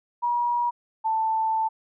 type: tone pair in turn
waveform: sine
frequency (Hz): 959 / 885.1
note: A#5 / A5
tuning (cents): +49 / +10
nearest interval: minor second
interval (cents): 139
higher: first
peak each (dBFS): -21 / -21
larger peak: neither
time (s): 0.22-0.71 / 1.04-1.69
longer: second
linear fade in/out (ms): 20
effects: none